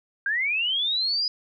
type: linear sweep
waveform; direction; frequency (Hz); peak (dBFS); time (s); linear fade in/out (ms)
sine; up; 1561 to 4993; -22; 0.26-1.28; 2
effects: none